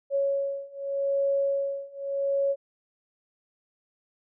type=beating tone pair; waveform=sine; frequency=554.4 / 555.23 Hz; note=C#5 / C#5; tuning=0 / +3 cents; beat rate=0.83 Hz; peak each=-28 / -27 dBFS; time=0.1-2.56 s; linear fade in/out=50 ms; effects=none